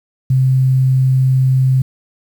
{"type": "tone", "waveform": "sine", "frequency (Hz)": 130.81, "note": "C3", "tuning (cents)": 0, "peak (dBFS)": -9, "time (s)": [0.3, 1.82], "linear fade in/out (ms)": 5, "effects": ["7-bit"]}